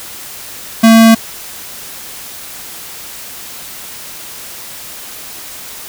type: tone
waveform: square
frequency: 225.6 Hz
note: A3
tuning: 44 cents sharp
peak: -3 dBFS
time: 0.83-1.15 s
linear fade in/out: 10 ms
effects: white hiss -29 dBFS RMS until 5.88 s